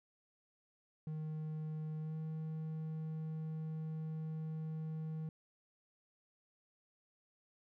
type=tone with pitch glide; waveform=triangle; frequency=155.56 to 157.91 Hz; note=D#3 to D#3; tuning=0 to +26 cents; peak=-37 dBFS; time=1.07-5.29 s; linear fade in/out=2 ms; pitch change=+26 cents; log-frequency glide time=2-2.16 s; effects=none